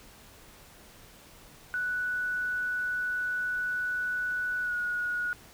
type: tone with pitch glide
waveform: sine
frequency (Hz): 1480 to 1453.7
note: F#6 to F#6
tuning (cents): 0 to -31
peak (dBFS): -28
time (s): 1.74-5.33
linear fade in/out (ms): 0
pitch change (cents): -31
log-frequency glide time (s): 4.62-4.73
effects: pink hiss -53 dBFS RMS until 5.53 s